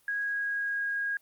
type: tone with pitch glide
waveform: sine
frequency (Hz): 1649 to 1635.7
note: G#6 to G#6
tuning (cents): -13 to -27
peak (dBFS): -28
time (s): 0.08-1.17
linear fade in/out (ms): 2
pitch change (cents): -14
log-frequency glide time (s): 0.24-0.89
effects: white hiss -66 dBFS RMS until 1.21 s + Opus 32 kbps